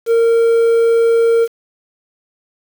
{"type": "tone with quantisation", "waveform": "triangle", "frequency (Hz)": 460.8, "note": "A#4", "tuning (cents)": -20, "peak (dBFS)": -7, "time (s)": [0.06, 1.48], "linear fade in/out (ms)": 50, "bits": 6, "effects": []}